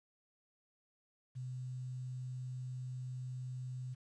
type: tone with quantisation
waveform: sine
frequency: 127.1 Hz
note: C3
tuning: 50 cents flat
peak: -40 dBFS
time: 1.35-3.95 s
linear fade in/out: 20 ms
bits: 11
effects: resampled to 22050 Hz